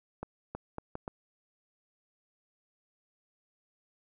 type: accelerating click train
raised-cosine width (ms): 1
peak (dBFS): -23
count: 5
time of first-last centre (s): 0.23-1.079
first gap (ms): 320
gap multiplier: 0.73
effects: none